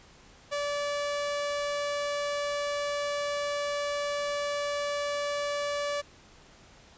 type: tone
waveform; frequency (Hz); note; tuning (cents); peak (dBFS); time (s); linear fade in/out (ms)
sawtooth; 578; D5; -28; -25; 0.51-6.02; 20
effects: pink hiss -55 dBFS RMS until 6.97 s + resampled to 16000 Hz